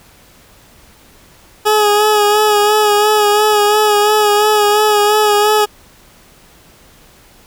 20% pulse tone with vibrato, 420 Hz, G#4, 19 cents sharp, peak -4 dBFS, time 1.65-5.66 s, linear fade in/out 20 ms, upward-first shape sine, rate 2.9 Hz, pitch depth 32 cents each way, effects pink hiss -45 dBFS RMS until 7.46 s

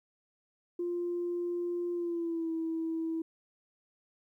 sine tone with pitch glide, 349.2 to 325.8 Hz, F4 to E4, 0 to -20 cents, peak -30 dBFS, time 0.79-3.22 s, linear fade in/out 5 ms, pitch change -120 cents, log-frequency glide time 1.93-2.51 s, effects tanh soft clip ceiling -26 dBFS + 12-bit

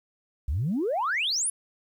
sine exponential sweep, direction up, 61.1 to 11000 Hz, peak -23 dBFS, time 0.48-1.5 s, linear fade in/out 5 ms, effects tanh soft clip ceiling -20 dBFS + 10-bit

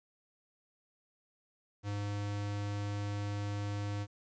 square tone, 102.3 Hz, G#2, 26 cents flat, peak -35 dBFS, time 1.83-4.07 s, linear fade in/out 50 ms, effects resampled to 16000 Hz + 11-bit

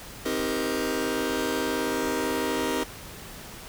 sawtooth chord, C minor seventh, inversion none, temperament just, 261.6 / 314 / 392.4 / 470.9 Hz, C4 / Eb4 / G4 / Bb4, 0 / +16 / +2 / +18 cents, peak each -27 dBFS, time 0.25-2.84 s, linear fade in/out 10 ms, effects pink hiss -42 dBFS RMS until 3.68 s

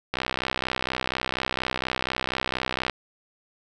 click train, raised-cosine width 0.3 ms, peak -9 dBFS, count 178, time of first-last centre 0.14-2.897 s, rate 64.2 Hz, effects none

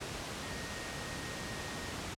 sine tone in noise, 1864.7 Hz, A#6, in tune, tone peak -48 dBFS, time 0.42-1.93 s, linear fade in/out 20 ms, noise pink, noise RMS -40 dBFS, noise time 0-2.15 s, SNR -11 dB, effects high-pass 60 Hz 12 dB/octave + low-pass 8000 Hz 12 dB/octave

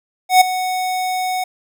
square tone with ADSR envelope, 740 Hz, F#5, in tune, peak -5 dBFS, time 0.29-1.44 s, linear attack 120 ms, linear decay 9 ms, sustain -14 dB, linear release 6 ms, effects none

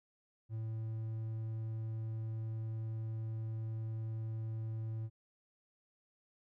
triangle tone, 111.2 Hz, A2, 19 cents sharp, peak -35 dBFS, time 0.49-5.1 s, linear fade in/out 50 ms, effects none

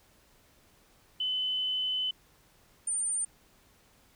sine tone pair in turn, 3024 / 9007 Hz, F#7 / C#9, +37 / +27 cents, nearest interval octave + perfect fifth, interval 1890 cents, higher second, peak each -28 dBFS, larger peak neither, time 1.2-2.11 / 2.87-3.25 s, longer first, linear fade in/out 5 ms, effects pink hiss -63 dBFS RMS until 4.15 s

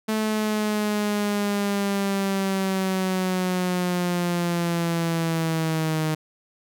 sawtooth linear sweep, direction down, 218.1 to 155.56 Hz, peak -18 dBFS, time 0.08-6.15 s, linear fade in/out 10 ms, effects none

